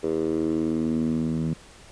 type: tone with band-pass filter sweep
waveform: 10% pulse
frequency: 80.2 Hz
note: E2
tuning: 47 cents flat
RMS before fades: -25 dBFS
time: 0.03-1.54 s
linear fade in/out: 10 ms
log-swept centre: 420 to 180 Hz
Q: 3.4
effects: pink hiss -49 dBFS RMS until 1.91 s + resampled to 22050 Hz